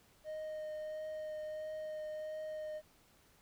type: tone with vibrato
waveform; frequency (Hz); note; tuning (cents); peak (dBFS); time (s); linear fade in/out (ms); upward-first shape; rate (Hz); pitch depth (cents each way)
triangle; 618; D#5; -12; -38; 0.24-2.82; 50; triangle; 1.5; 12
effects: pink hiss -67 dBFS RMS until 3.41 s